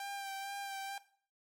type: tone with vibrato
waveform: sawtooth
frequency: 790 Hz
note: G5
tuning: 13 cents sharp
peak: -36 dBFS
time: 0-0.98 s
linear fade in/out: 2 ms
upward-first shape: sine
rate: 2.2 Hz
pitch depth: 22 cents each way
effects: noise-tail reverb RT60 0.5 s tail -17 dB re dry + MP3 64 kbps